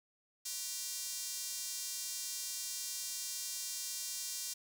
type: tone with high-pass filter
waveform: square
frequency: 214.6 Hz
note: A3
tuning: 43 cents flat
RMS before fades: -41 dBFS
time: 0.45-4.54 s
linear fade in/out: 10 ms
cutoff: 5900 Hz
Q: 1.5
effects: none